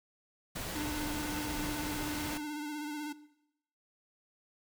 pink noise, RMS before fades -39 dBFS, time 0.55-2.38 s, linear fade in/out 10 ms
square tone with vibrato, 298.4 Hz, D4, 28 cents sharp, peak -36 dBFS, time 0.75-3.13 s, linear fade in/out 10 ms, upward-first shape sine, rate 16 Hz, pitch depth 34 cents each way
effects noise-tail reverb RT60 0.8 s tail -17 dB re dry

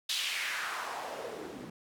white noise with band-pass filter sweep, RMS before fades -37 dBFS, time 0.09-1.7 s, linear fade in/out 5 ms, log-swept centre 3900 to 220 Hz, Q 2.2, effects none

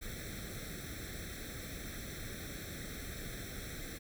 pink noise with comb filter, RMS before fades -44 dBFS, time 0.01-3.99 s, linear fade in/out 20 ms, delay 0.52 ms, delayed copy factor +1, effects none

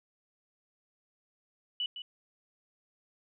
sine tone with echo, 2960 Hz, F#7, in tune, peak -30 dBFS, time 1.8-1.86 s, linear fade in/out 2 ms, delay 160 ms, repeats 1, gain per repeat -9 dB, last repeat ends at 2.02 s, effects none

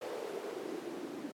white noise with band-pass filter sweep, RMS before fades -41 dBFS, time 0.01-1.32 s, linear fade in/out 10 ms, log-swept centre 490 to 280 Hz, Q 4.1, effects high-pass 150 Hz 12 dB/octave + MP3 96 kbps

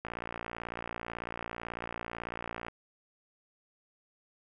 click train, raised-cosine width 0.5 ms, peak -22 dBFS, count 154, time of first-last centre 0.05-2.683 s, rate 58.1 Hz, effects none

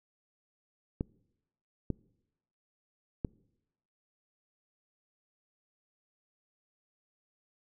clicks, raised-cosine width 3 ms, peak -18 dBFS, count 3, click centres 1.009 / 1.903 / 3.248 s, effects noise-tail reverb RT60 0.9 s tail -25 dB re dry

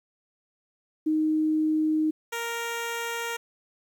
sine / 10% pulse tone pair in turn, 311.1 / 466.1 Hz, D#4 / A#4, 0 / 0 cents, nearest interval perfect fifth, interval 700 cents, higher second, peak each -21 dBFS, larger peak neither, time 1.06-2.11 / 2.32-3.37 s, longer neither, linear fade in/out 10 ms, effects 10-bit

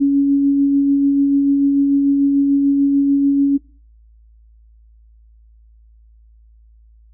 sine tone with tremolo, 279.7 Hz, C#4, 16 cents sharp, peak -10 dBFS, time 0-3.58 s, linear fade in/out 20 ms, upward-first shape sine, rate 6.8 Hz, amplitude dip 25%, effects noise-tail reverb RT60 0.4 s tail -22 dB re dry + added 55 Hz sine -45 dBFS peak until 7.13 s

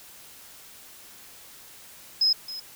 sine tone with echo, 5110 Hz, D#8, 45 cents sharp, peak -18 dBFS, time 2.21-2.33 s, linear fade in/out 5 ms, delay 270 ms, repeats 1, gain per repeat -15 dB, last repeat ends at 2.6 s, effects white hiss -48 dBFS RMS until 2.75 s

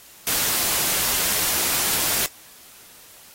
white noise, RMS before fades -22 dBFS, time 0.27-2.26 s, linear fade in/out 0 ms, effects white hiss -47 dBFS RMS until 3.34 s + AAC 48 kbps

